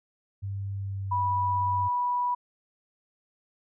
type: tone with pitch glide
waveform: sine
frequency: 98.8 to 96.6 Hz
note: G2 to G2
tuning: +14 to -25 cents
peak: -30 dBFS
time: 0.42-1.89 s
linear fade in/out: 20 ms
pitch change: -39 cents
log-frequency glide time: 0.73-1.26 s
type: tone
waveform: sine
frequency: 980 Hz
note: B5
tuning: 14 cents flat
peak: -24 dBFS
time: 1.11-2.35 s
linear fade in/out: 10 ms
effects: none